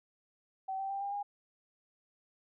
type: tone with pitch steps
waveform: sine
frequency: 766 / 777.6 / 789.4 / 801.3 / 813.4 Hz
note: G5 / G5 / G5 / G5 / G#5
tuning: -40 / -14 / +12 / +38 / -36 cents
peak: -34 dBFS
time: 0.68-1.23 s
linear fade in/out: 10 ms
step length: 110 ms
effects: none